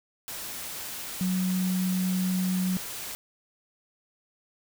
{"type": "tone in noise", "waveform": "sine", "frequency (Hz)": 184.7, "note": "F#3", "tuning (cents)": -3, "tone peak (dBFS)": -24, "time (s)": [1.21, 2.77], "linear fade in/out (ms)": 0, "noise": "white", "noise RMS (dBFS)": -37, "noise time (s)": [0.28, 3.15], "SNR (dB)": 10, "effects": []}